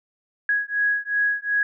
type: beating tone pair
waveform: sine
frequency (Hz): 1661.2 / 1663.9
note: G#6 / G#6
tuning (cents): 0 / +3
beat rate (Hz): 2.7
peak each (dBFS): -23 / -23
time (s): 0.49-1.63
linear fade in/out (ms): 2
effects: none

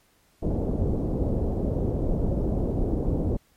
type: low-pass noise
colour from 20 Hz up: pink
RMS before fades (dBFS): -25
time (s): 0.42-3.37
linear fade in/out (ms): 10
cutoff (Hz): 550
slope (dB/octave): 24
effects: pink hiss -63 dBFS RMS until 3.56 s + MP3 64 kbps

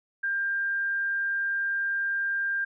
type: tone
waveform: sine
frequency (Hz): 1595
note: G6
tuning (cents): +30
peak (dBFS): -25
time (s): 0.23-2.65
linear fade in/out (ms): 10
effects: none

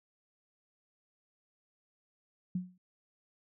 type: tone with exponential decay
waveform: sine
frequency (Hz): 181.8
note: F#3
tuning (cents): -30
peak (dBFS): -28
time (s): 2.55-2.78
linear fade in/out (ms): 5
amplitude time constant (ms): 48
effects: none

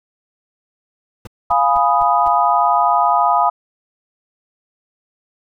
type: noise bursts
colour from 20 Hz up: brown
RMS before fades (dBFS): -31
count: 5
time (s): 1.25-2.28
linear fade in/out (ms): 5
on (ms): 22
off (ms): 230
type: chord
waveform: sine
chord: F half-diminished seventh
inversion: none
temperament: equal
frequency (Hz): 698.5 / 830.6 / 987.8 / 1244.5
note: F5 / Ab5 / Cb6 / Eb6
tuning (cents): 0 / 0 / 0 / 0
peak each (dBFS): -17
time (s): 1.5-3.5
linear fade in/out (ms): 10
effects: none

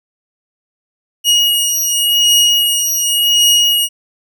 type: beating tone pair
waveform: sawtooth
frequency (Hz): 2882 / 2882.89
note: F#7 / F#7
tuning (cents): -46 / -46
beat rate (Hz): 0.89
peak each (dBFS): -10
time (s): 1.24-3.89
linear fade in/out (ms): 50
effects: none

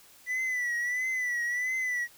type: tone with vibrato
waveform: triangle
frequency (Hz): 1975.5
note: B6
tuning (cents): 0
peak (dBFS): -26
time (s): 0.26-2.08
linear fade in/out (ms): 50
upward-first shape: triangle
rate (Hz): 1.5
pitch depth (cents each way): 78
effects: white hiss -56 dBFS RMS until 2.17 s

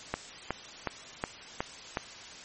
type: click train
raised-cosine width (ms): 0.5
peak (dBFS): -14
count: 6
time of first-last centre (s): 0.14-1.972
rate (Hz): 2.73
effects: white hiss -46 dBFS RMS until 2.44 s + MP3 32 kbps

